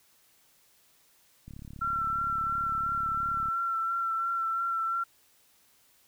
click train, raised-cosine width 5 ms, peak -32 dBFS, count 72, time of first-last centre 1.48-3.486 s, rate 35.4 Hz
sine tone with vibrato, 1352 Hz, E6, 43 cents sharp, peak -27 dBFS, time 1.81-5.04 s, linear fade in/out 10 ms, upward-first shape sine, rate 2.9 Hz, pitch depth 21 cents each way
effects white hiss -64 dBFS RMS until 6.07 s

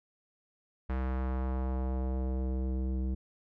square tone with low-pass filter sweep, 64.6 Hz, C2, 21 cents flat, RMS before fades -32 dBFS, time 0.89-3.15 s, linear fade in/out 10 ms, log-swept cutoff 1700 to 290 Hz, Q 1.2, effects none

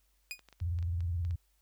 sawtooth tone with exponential decay, 2471 Hz, D#7, 13 cents flat, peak -30 dBFS, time 0.31-0.41 s, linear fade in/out 0 ms, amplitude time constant 21 ms
clicks, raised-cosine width 0.2 ms, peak -37 dBFS, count 9, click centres 0.393 / 0.487 / 0.527 / 0.602 / 0.788 / 0.827 / 1.006 / 1.25 / 1.309 s
sine tone with vibrato, 86 Hz, F2, 26 cents flat, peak -30 dBFS, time 0.61-1.36 s, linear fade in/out 10 ms, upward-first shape square, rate 19 Hz, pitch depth 110 cents each way
effects added 50 Hz sine -70 dBFS peak until 1.61 s + white hiss -75 dBFS RMS until 1.61 s

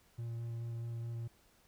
triangle tone with vibrato, 116.54 Hz, A#2, in tune, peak -36 dBFS, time 0.18-1.28 s, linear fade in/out 10 ms, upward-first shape square, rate 4.7 Hz, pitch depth 8 cents each way, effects pink hiss -68 dBFS RMS until 1.67 s

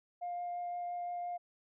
sine tone with vibrato, 705 Hz, F5, 16 cents sharp, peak -35 dBFS, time 0.21-1.38 s, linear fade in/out 20 ms, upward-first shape triangle, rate 5.8 Hz, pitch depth 8 cents each way, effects tanh soft clip ceiling -33 dBFS

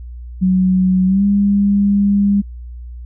sine tone with pitch glide, 185.7 to 201.3 Hz, F#3 to G3, +7 to +46 cents, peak -10 dBFS, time 0.41-2.42 s, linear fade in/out 20 ms, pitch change +139 cents, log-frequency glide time 1.06-1.24 s, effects added 60 Hz sine -28 dBFS peak until 3.05 s

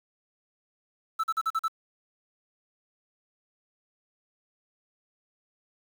triangle tone bursts, 1317 Hz, E6, 2 cents flat, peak -22 dBFS, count 6, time 1.19-1.682 s, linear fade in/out 10 ms, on 47 ms, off 42 ms, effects 8-bit

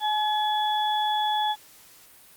harmonic tone, 850 Hz, G#5, 40 cents sharp, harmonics 1 / 2 / 4, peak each -23 / -37 / -29 dBFS, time 0-1.56 s, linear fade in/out 50 ms, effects white hiss -52 dBFS RMS until 2.36 s + Opus 48 kbps

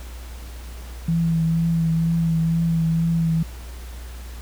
sine tone with vibrato, 164.81 Hz, E3, in tune, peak -17 dBFS, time 1.08-3.43 s, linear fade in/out 5 ms, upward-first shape triangle, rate 2.1 Hz, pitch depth 26 cents each way, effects added 60 Hz sine -33 dBFS peak until 4.41 s + pink hiss -44 dBFS RMS until 4.41 s

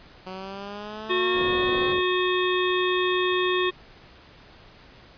10% pulse exponential sweep, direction up, 185 to 261.6 Hz, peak -26 dBFS, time 0.26-1.93 s, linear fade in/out 10 ms
harmonic tone, 364.5 Hz, F#4, 26 cents flat, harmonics 1 / 3 / 5 / 7 / 9 / 10, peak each -23 / -28 / -30 / -31 / -33 / -33 dBFS, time 1.09-3.71 s, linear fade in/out 20 ms
white low-pass noise, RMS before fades -35 dBFS, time 1.33-2.03 s, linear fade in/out 50 ms, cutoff 650 Hz, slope 48 dB/octave
effects pink hiss -50 dBFS RMS until 5.17 s + resampled to 11025 Hz

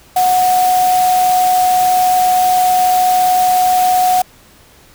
sine tone in noise, 734 Hz, F#5, 14 cents flat, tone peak -9 dBFS, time 0.16-4.22 s, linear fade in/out 5 ms, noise white, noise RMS -23 dBFS, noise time 0.16-4.22 s, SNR +11 dB, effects pink hiss -45 dBFS RMS until 4.94 s

